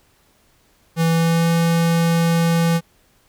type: tone with pitch glide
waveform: square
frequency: 164.81 to 167.21 Hz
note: E3 to E3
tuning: 0 to +25 cents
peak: -15 dBFS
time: 0.96-2.81 s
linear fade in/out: 50 ms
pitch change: +25 cents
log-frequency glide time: 1.08-1.49 s
effects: pink hiss -58 dBFS RMS until 3.28 s